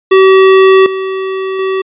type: tone with level steps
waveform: square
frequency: 381.8 Hz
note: G4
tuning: 46 cents flat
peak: -3 / -15 / -12 dBFS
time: 0.11-1.82 s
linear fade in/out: 10 ms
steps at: 0.86 / 1.59 s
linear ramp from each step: 2 ms
effects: resampled to 8000 Hz